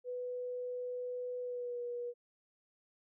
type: tone with pitch glide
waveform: sine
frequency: 495.7 to 482.7 Hz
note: B4 to B4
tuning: +6 to -40 cents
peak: -37 dBFS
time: 0.04-2.14 s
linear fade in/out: 50 ms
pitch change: -46 cents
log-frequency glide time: 1.41-1.81 s
effects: none